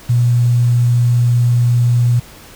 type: tone with quantisation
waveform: sine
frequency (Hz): 120.7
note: B2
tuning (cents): -39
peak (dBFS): -9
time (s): 0.09-2.2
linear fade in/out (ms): 10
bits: 6
effects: pink hiss -39 dBFS RMS until 2.55 s